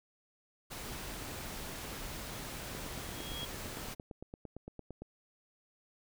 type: noise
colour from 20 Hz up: pink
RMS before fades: -43 dBFS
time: 0.7-3.95 s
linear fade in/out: 20 ms
type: tone with exponential growth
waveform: sine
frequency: 3291 Hz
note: G#7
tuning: 16 cents flat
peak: -38 dBFS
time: 2.71-3.45 s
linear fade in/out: 5 ms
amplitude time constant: 160 ms
type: click train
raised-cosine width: 2 ms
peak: -31 dBFS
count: 21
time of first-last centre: 2.75-5.02 s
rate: 8.81 Hz
effects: none